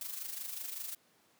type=noise with amplitude modulation; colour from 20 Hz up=blue; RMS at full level=-39 dBFS; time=0.01-0.95 s; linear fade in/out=2 ms; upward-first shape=sine; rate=25.3 Hz; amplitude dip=60%; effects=pink hiss -68 dBFS RMS until 1.39 s + high-pass 200 Hz 12 dB/octave